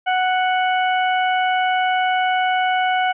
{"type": "harmonic tone", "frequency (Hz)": 740, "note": "F#5", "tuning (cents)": 0, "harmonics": [1, 2, 3, 4], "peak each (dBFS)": [-17, -23, -27, -29], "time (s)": [0.06, 3.13], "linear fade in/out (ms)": 20, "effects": []}